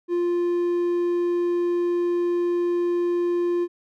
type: tone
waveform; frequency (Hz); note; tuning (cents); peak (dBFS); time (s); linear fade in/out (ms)
triangle; 349.2; F4; 0; -18; 0.08-3.68; 50
effects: none